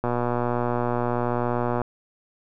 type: click train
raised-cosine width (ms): 1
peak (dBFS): -11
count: 216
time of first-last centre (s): 0.04-1.817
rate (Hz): 121
effects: none